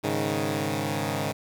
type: chord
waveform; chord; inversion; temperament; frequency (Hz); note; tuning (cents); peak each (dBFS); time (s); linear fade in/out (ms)
10% pulse; Ab suspended fourth; none; equal; 103.83 / 138.59 / 155.56; Ab2 / Db3 / Eb3; 0 / 0 / 0; -22; 0.03-1.33; 20
effects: 9-bit